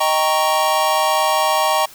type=chord; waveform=square; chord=Eb dominant seventh; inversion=none; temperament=equal; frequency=622.3 / 784 / 932.3 / 1108.7 Hz; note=Eb5 / G5 / Bb5 / Db6; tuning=0 / 0 / 0 / 0 cents; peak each=-21 dBFS; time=0-1.86 s; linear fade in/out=10 ms; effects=white hiss -42 dBFS RMS until 1.94 s